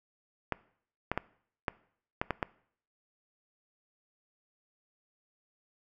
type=clicks; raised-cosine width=0.5 ms; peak=-14 dBFS; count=7; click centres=0.523 / 1.116 / 1.176 / 1.682 / 2.215 / 2.307 / 2.428 s; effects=noise-tail reverb RT60 0.6 s tail -21 dB re dry